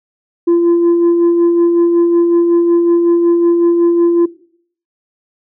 sine tone with tremolo, 342.3 Hz, F4, 35 cents flat, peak -4 dBFS, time 0.47-4.26 s, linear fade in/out 10 ms, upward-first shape sine, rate 5.4 Hz, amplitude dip 45%, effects noise-tail reverb RT60 0.6 s tail -19 dB re dry + tanh soft clip ceiling -6 dBFS

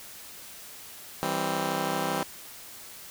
10% pulse chord, C major, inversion first, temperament just, 163.52 / 196.22 / 261.6 Hz, E3 / G3 / C4, -14 / +2 / 0 cents, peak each -24 dBFS, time 1.23-2.23 s, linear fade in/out 0 ms, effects white hiss -45 dBFS RMS until 3.1 s

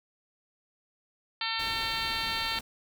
harmonic tone, 450 Hz, A4, 39 cents sharp, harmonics 2 / 3 / 4 / 5 / 6 / 7 / 8 / 9 / 10, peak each -38 / -38 / -38 / -38 / -38 / -38 / -38 / -38 / -38 dBFS, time 1.41-2.59 s, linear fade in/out 2 ms
pink noise, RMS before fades -42 dBFS, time 1.59-2.61 s, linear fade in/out 5 ms
effects none

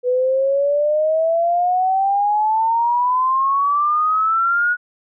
sine exponential sweep, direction up, 491.9 to 1466 Hz, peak -14 dBFS, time 0.03-4.77 s, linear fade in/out 50 ms, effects none

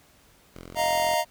5% pulse tone, 43.65 Hz, F1, in tune, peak -30 dBFS, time 0.54-1.16 s, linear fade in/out 10 ms
square chord, Eb suspended second, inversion none, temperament equal, 622.3 / 698.5 / 932.3 Hz, Eb5 / F5 / Bb5, 0 / 0 / 0 cents, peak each -27 dBFS, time 0.75-1.25 s, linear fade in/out 50 ms
effects pink hiss -58 dBFS RMS until 1.3 s

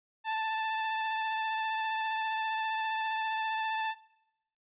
sawtooth tone with vibrato, 881 Hz, A5, 2 cents sharp, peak -26 dBFS, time 0.24-3.95 s, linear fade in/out 50 ms, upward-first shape triangle, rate 15 Hz, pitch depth 18 cents each way, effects noise-tail reverb RT60 0.8 s tail -21 dB re dry + resampled to 8000 Hz

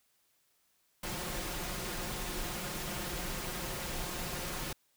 pink noise with comb filter, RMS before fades -38 dBFS, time 1.03-4.73 s, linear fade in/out 5 ms, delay 5.6 ms, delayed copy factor +0.5, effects white hiss -73 dBFS RMS until 4.96 s

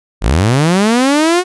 sawtooth linear sweep, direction up, 41.04 to 370 Hz, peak -5 dBFS, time 0.21-1.44 s, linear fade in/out 50 ms, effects resampled to 24000 Hz

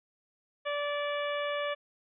harmonic tone with a mistuned harmonic, 581 Hz, D5, 19 cents flat, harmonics 1 / 2 / 3 / 4 / 5 / 6, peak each -32 / -37 / -39 / -41 / -43 / -45 dBFS, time 0.65-1.75 s, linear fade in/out 20 ms, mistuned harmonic 6, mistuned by -16 cents, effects none

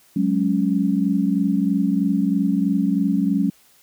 sine chord, F# suspended second, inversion none, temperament just, 185 / 208.1 / 277.5 Hz, F#3 / G#3 / C#4, 0 / +4 / +2 cents, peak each -21 dBFS, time 0.16-3.5 s, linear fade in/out 5 ms, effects white hiss -55 dBFS RMS until 3.82 s

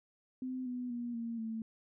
sine tone with pitch steps, 256.7 / 248 / 239.5 / 231.4 / 223.5 Hz, C4 / B3 / A#3 / A#3 / A3, -33 / +7 / +47 / -13 / +27 cents, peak -36 dBFS, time 0.42-1.62 s, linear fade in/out 2 ms, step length 240 ms, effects none

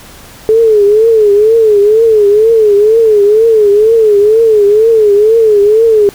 sine tone with vibrato, 430 Hz, A4, 40 cents flat, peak -3 dBFS, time 0.49-6.09 s, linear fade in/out 0 ms, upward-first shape triangle, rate 2.1 Hz, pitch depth 130 cents each way, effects pink hiss -34 dBFS RMS until 6.14 s

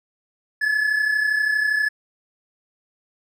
triangle tone pair together, 1687 / 1719.5 Hz, G#6 / A6, +27 / -40 cents, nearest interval unison, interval 33 cents, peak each -24 / -17 dBFS, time 0.61-1.89 s, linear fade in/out 10 ms, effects none

